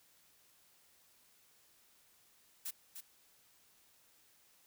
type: noise with echo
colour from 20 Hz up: blue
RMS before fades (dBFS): -41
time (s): 2.65-2.71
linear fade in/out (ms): 10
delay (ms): 300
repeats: 1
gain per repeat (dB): -7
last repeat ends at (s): 3.01
effects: white hiss -68 dBFS RMS until 4.66 s